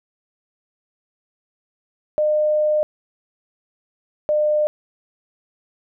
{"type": "tone pair in turn", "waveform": "sine", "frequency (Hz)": [607, 603.2], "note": ["D#5", "D5"], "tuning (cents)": [-43, 46], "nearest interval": "unison", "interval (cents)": 11, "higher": "first", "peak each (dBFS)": -15, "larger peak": "neither", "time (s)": [[2.18, 2.83], [4.29, 4.67]], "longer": "first", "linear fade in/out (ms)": 0, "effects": []}